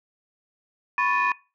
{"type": "tone cluster", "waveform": "sine", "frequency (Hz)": [995, 1099, 1757, 2474], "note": ["B5", "C#6", "A6", "D#7"], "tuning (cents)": [13, -15, -3, -10], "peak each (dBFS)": -25, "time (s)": [0.98, 1.32], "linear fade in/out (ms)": 2, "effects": ["noise-tail reverb RT60 0.3 s tail -22 dB re dry", "tanh soft clip ceiling -12 dBFS"]}